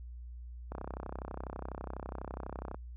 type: click train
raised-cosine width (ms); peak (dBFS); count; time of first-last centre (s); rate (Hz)
1; -26; 66; 0.72-2.745; 32.1
effects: added 60 Hz sine -43 dBFS peak until 2.96 s